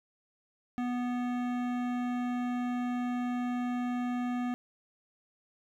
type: tone with hard clipping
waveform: sine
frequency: 245.8 Hz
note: B3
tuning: 8 cents flat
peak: -32 dBFS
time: 0.78-4.54 s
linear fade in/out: 0 ms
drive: 16 dB
effects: none